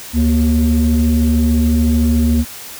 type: tone pair together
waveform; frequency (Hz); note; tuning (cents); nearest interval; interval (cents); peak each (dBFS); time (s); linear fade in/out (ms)
sine; 73.94 / 235.5; D2 / A#3; +12 / +18; octave + minor sixth; 2006; -11; 0.13-2.45; 50
effects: tanh soft clip ceiling -7 dBFS + white hiss -32 dBFS RMS until 2.79 s